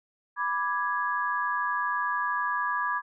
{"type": "chord", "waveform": "sine", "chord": "G# diminished", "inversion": "first", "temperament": "equal", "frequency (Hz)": [987.8, 1174.7, 1661.2], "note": ["B5", "D6", "G#6"], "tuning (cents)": [0, 0, 0], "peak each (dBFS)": -30, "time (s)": [0.36, 3.02], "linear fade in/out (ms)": 50, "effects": []}